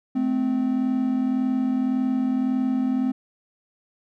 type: tone pair together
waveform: triangle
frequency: 216.8 / 258.6 Hz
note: A3 / C4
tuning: -25 / -20 cents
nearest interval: minor third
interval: 305 cents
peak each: -25 / -19 dBFS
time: 0.15-3.12 s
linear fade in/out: 10 ms
effects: none